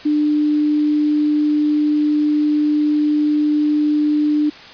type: tone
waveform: sine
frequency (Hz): 299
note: D4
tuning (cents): +31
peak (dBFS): -13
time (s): 0.05-4.5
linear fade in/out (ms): 10
effects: white hiss -38 dBFS RMS until 4.73 s + resampled to 11025 Hz